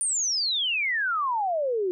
sine exponential sweep, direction down, 9397 to 352 Hz, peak -23 dBFS, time 0.01-1.91 s, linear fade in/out 0 ms, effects none

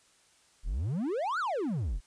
triangle exponential two-way sweep, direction up then down, 32.7 to 1535 to 32.7 Hz, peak -27 dBFS, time 0.63-2.01 s, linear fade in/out 50 ms, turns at 1.39 s, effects white hiss -64 dBFS RMS until 2.06 s + resampled to 22050 Hz

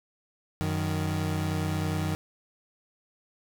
30% pulse tone pair together, 92.5 / 155.26 Hz, F#2 / D#3, 0 / -3 cents, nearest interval major sixth, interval 897 cents, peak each -27 dBFS, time 0.61-2.15 s, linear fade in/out 0 ms, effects none

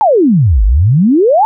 sine exponential two-way sweep, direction down then up, 910 to 46.42 to 910 Hz, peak -5 dBFS, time 0.01-1.45 s, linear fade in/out 0 ms, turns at 0.64 s, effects none

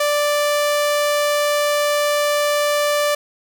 sawtooth tone, 587.3 Hz, D5, in tune, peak -12 dBFS, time 0-3.15 s, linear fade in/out 5 ms, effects 8-bit

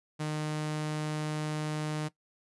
sawtooth tone, 152.9 Hz, D#3, 30 cents flat, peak -27 dBFS, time 0.19-2.09 s, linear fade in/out 20 ms, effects noise-tail reverb RT60 0.1 s tail -18 dB re dry + resampled to 24000 Hz

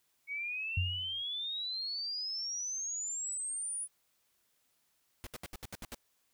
sine exponential sweep, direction up, 2221 to 9956 Hz, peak -35 dBFS, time 0.27-3.88 s, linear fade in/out 50 ms
sine tone with exponential decay, 90.8 Hz, F#2, 32 cents flat, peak -26 dBFS, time 0.77-1.23 s, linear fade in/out 5 ms, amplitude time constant 98 ms
pink noise bursts, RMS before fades -43 dBFS, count 8, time 5.24-5.946 s, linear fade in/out 0 ms, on 27 ms, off 70 ms
effects white hiss -75 dBFS RMS until 6.33 s

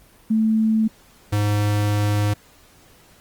sine / square tone pair in turn, 220 / 103.83 Hz, A3 / G#2, 0 / 0 cents, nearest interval octave + minor second, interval 1300 cents, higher first, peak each -15 / -18 dBFS, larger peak first, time 0.3-0.88 / 1.32-2.34 s, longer second, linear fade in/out 10 ms, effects pink hiss -52 dBFS RMS until 3.2 s + Opus 24 kbps

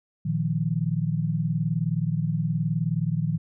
sine chord, Bb suspended fourth, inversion none, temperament equal, 116.54 / 155.56 / 174.61 Hz, Bb2 / Eb3 / F3, 0 / 0 / 0 cents, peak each -29 / -25 / -28 dBFS, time 0.25-3.38 s, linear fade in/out 10 ms, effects none

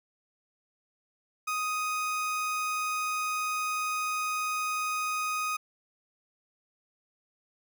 30% pulse tone, 1249 Hz, D#6, 6 cents sharp, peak -26 dBFS, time 1.47-5.57 s, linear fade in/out 10 ms, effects none

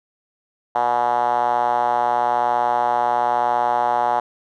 5% pulse tone with band-pass filter, 121 Hz, B2, 35 cents flat, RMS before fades -19 dBFS, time 0.75-4.2 s, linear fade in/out 5 ms, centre 800 Hz, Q 4.6, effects none

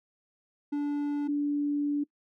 triangle / sine tone pair in turn, 290.1 / 290.1 Hz, D4 / D4, -21 / -21 cents, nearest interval unison, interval 0 cents, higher neither, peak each -25 dBFS, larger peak neither, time 0.72-1.28 / 1.28-2.04 s, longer second, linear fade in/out 10 ms, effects noise-tail reverb RT60 0.1 s tail -22 dB re dry

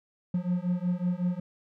triangle beating tone pair, 175.9 / 181.3 Hz, F3 / F#3, +13 / -35 cents, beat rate 5.4 Hz, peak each -27 / -27 dBFS, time 0.34-1.4 s, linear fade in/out 5 ms, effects none

